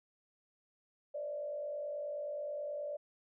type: tone with frequency modulation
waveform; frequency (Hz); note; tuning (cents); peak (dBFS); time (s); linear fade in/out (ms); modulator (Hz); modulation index
sine; 587.3; D5; 0; -37; 1.14-2.97; 10; 49.4; 0.69
effects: none